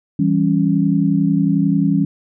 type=chord; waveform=sine; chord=C# diminished; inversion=first; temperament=equal; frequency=164.81 / 196 / 277.2 Hz; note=E3 / G3 / C#4; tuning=0 / 0 / 0 cents; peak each=-17 dBFS; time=0.19-2.05 s; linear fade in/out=5 ms; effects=none